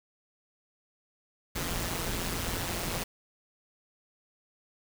pink noise with amplitude modulation, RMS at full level -30 dBFS, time 1.55-3.04 s, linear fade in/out 10 ms, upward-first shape sine, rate 173 Hz, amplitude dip 70%, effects none

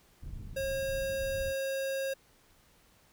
pink low-pass noise, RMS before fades -42 dBFS, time 0.22-1.53 s, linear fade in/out 10 ms, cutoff 120 Hz, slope 12 dB/octave
square tone, 540 Hz, C#5, 45 cents flat, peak -32 dBFS, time 0.56-2.14 s, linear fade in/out 10 ms
effects pink hiss -64 dBFS RMS until 3.12 s

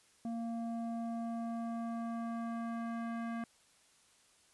square tone with low-pass filter sweep, 230.9 Hz, A#3, 16 cents flat, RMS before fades -39 dBFS, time 0.25-3.44 s, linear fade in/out 2 ms, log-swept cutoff 580 to 1700 Hz, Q 1.5, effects white hiss -67 dBFS RMS until 4.53 s + resampled to 24000 Hz

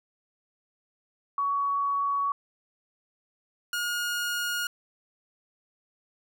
sine / sawtooth tone pair in turn, 1124 / 1431.8 Hz, C#6 / F6, +24 / +43 cents, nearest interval major third, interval 419 cents, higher second, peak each -24 dBFS, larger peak neither, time 1.38-2.32 / 3.73-4.67 s, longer neither, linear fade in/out 2 ms, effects none

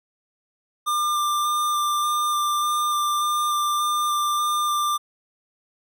square tone with vibrato, 1194 Hz, D6, 28 cents sharp, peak -21 dBFS, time 0.86-4.98 s, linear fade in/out 20 ms, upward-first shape square, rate 1.7 Hz, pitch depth 9 cents each way, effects none

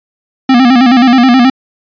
square tone with vibrato, 251.1 Hz, B3, 29 cents sharp, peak -4 dBFS, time 0.49-1.5 s, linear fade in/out 5 ms, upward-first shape square, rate 9.4 Hz, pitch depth 86 cents each way, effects resampled to 11025 Hz

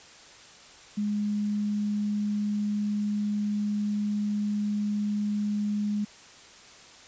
sine tone, 207.7 Hz, G#3, in tune, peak -25 dBFS, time 0.97-6.05 s, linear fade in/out 10 ms, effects white hiss -50 dBFS RMS until 7.07 s + resampled to 16000 Hz

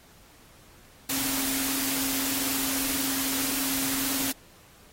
sine tone in noise, 269.6 Hz, C#4, 48 cents flat, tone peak -33 dBFS, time 1.09-4.32 s, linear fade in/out 5 ms, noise white, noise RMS -29 dBFS, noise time 1.09-4.32 s, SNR -7 dB, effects pink hiss -55 dBFS RMS until 4.92 s + AAC 48 kbps

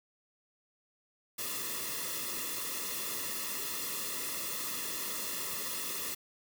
white noise with comb filter, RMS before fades -37 dBFS, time 1.38-6.15 s, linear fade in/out 10 ms, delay 1.3 ms, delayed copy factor -0.9, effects none

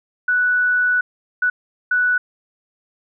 sine tone bursts at uneven times, 1480 Hz, F#6, in tune, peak -14 dBFS, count 3, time 0.28-1.01 / 1.42-1.5 / 1.91-2.18 s, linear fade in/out 5 ms, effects none

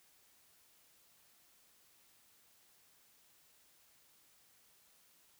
silence, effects white hiss -68 dBFS RMS until 5.39 s

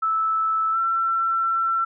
sine tone with pitch glide, 1312 to 1345.8 Hz, E6 to E6, -9 to +35 cents, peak -19 dBFS, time 0.02-1.85 s, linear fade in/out 10 ms, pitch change +44 cents, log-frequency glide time 0.72-0.77 s, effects none

